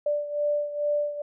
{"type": "beating tone pair", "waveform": "sine", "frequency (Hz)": [587.3, 589.6], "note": ["D5", "D5"], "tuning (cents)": [0, 7], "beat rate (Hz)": 2.3, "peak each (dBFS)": [-25, -30], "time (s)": [0.06, 1.22], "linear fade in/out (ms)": 5, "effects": []}